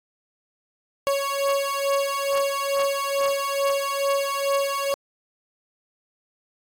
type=beating tone pair; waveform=30% pulse; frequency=554.4 / 556.7 Hz; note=C#5 / C#5; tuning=0 / +7 cents; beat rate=2.3 Hz; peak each=-22 dBFS; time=1.07-4.94 s; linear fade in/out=0 ms; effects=AAC 64 kbps